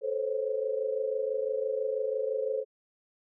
sine tone cluster, 437.3 / 516 / 542 Hz, A4 / C5 / C#5, -11 / -24 / -39 cents, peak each -32 / -32 / -33 dBFS, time 0.01-2.65 s, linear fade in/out 50 ms, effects none

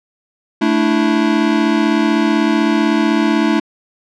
square chord, A suspended fourth, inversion none, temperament equal, 220 / 293.7 / 329.6 Hz, A3 / D4 / E4, 0 / 0 / 0 cents, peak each -17 dBFS, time 0.61-3.6 s, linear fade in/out 10 ms, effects low-pass 4000 Hz 12 dB/octave

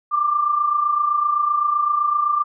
sine tone pair together, 1160.2 / 1188 Hz, D6 / D6, -21 / +20 cents, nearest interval unison, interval 41 cents, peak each -24 / -17 dBFS, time 0.11-2.44 s, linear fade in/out 20 ms, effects none

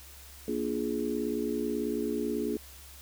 sine chord, Bb dominant seventh, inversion none, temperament just, 233.1 / 291.4 / 349.6 / 419.5 Hz, Bb3 / D4 / F4 / Ab4, 0 / -13 / +2 / +17 cents, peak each -34 / -34 / -36 / -33 dBFS, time 0.48-2.57 s, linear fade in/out 2 ms, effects added 68 Hz sine -51 dBFS peak until 3.01 s + white hiss -51 dBFS RMS until 3.01 s

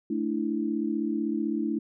sine chord, A suspended fourth, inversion none, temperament equal, 220 / 293.7 / 329.6 Hz, A3 / D4 / E4, 0 / 0 / 0 cents, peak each -30 dBFS, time 0.1-1.79 s, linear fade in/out 5 ms, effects none

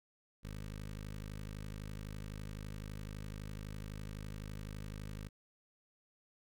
15% pulse tone with notch filter, 51.9 Hz, G#1, in tune, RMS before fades -45 dBFS, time 0.43-5.29 s, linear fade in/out 20 ms, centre 750 Hz, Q 1.1, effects none

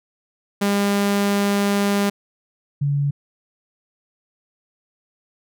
sawtooth / sine tone pair in turn, 201.5 / 142.48 Hz, G3 / C#3, +48 / +48 cents, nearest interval tritone, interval 600 cents, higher first, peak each -13 / -17 dBFS, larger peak first, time 0.61-2.1 / 2.81-3.11 s, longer first, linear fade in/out 10 ms, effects none

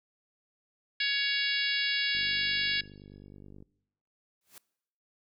harmonic tone, 560 Hz, C#5, 18 cents sharp, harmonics 3 / 4 / 5 / 6 / 7 / 8 / 9, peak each -32 / -33 / -34 / -35 / -35 / -36 / -37 dBFS, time 1-2.81 s, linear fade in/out 5 ms
click train, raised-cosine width 3 ms, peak -37 dBFS, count 74, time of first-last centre 2.15-3.625 s, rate 49.5 Hz
white noise with exponential growth, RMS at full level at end -46 dBFS, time 4.41-4.58 s, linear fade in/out 2 ms, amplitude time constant 36 ms
effects noise-tail reverb RT60 0.8 s tail -22 dB re dry

